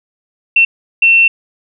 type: tone bursts at uneven times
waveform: sine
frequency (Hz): 2700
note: E7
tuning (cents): +41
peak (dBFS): -5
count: 2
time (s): 0.56-0.65 / 1.02-1.28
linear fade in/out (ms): 5
effects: none